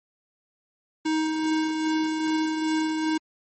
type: tone with tremolo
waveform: square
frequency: 314.5 Hz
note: D#4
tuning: 19 cents sharp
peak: -22 dBFS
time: 1.05-3.18 s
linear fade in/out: 10 ms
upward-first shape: sine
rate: 2.5 Hz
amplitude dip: 35%
effects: MP3 32 kbps